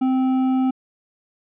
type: tone with hard clipping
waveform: triangle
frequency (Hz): 260.1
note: C4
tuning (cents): -10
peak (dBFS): -18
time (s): 0.01-0.71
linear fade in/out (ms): 10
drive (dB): 11
effects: resampled to 8000 Hz